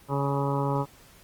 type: harmonic tone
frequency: 139.7 Hz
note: C#3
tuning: 14 cents sharp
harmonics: 1 / 2 / 3 / 4 / 6 / 7 / 8 / 9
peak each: -27 / -32 / -32 / -33 / -33 / -32 / -39 / -37 dBFS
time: 0.08-0.86 s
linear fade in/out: 50 ms
effects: pink hiss -54 dBFS RMS until 1.23 s + Opus 24 kbps

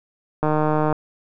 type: click train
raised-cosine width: 1 ms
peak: -7 dBFS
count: 77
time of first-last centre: 0.43-0.927 s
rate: 153 Hz
effects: none

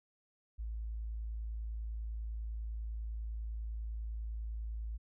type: tone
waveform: sine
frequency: 55 Hz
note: A1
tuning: in tune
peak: -37 dBFS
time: 0.58-4.98 s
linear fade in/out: 20 ms
effects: none

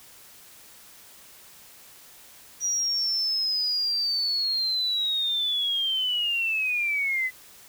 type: linear sweep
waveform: sine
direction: down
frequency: 5800 to 2000 Hz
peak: -23 dBFS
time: 2.6-7.31 s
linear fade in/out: 50 ms
effects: white hiss -50 dBFS RMS until 7.68 s

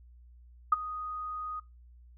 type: tone with ADSR envelope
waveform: sine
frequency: 1244.5 Hz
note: D#6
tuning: in tune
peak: -17 dBFS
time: 0.72-1.6 s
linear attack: 6 ms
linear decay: 21 ms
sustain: -18 dB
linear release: 9 ms
effects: noise-tail reverb RT60 0.2 s tail -19 dB re dry + added 60 Hz sine -52 dBFS peak until 2.17 s

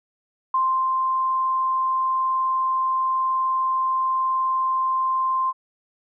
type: tone with ADSR envelope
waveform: sine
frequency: 1046.5 Hz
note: C6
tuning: in tune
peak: -17 dBFS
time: 0.54-5.53 s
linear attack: 4 ms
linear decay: 330 ms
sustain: -2 dB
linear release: 39 ms
effects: none

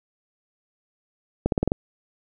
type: accelerating click train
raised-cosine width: 2 ms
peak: -7 dBFS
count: 6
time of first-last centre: 1.46-1.719 s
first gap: 62 ms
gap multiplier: 0.91
effects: none

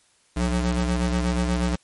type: ring-modulated tone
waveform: 35% pulse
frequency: 121.3 Hz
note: B2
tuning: 31 cents flat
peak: -16 dBFS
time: 0.36-1.76 s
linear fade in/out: 10 ms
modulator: 56.5 Hz
effects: white hiss -61 dBFS RMS until 1.83 s + MP3 48 kbps

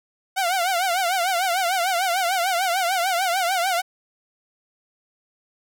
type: tone with vibrato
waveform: sawtooth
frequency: 728 Hz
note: F#5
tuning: 28 cents flat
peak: -16 dBFS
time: 0.36-3.82 s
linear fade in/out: 20 ms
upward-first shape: triangle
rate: 6.7 Hz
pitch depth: 150 cents each way
effects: none

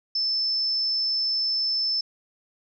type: tone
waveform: sine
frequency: 5274 Hz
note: E8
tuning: in tune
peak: -22 dBFS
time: 0.15-2.01 s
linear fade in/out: 5 ms
effects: none

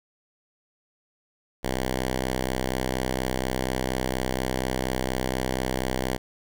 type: tone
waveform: 5% pulse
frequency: 64.2 Hz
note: C2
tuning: 32 cents flat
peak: -14 dBFS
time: 1.63-6.18 s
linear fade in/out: 20 ms
effects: none

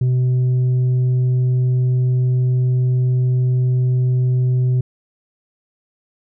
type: tone with tanh clipping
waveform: sine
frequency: 126.5 Hz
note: B2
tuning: 42 cents sharp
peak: -14 dBFS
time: 0.01-4.81 s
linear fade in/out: 5 ms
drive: 3 dB
effects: none

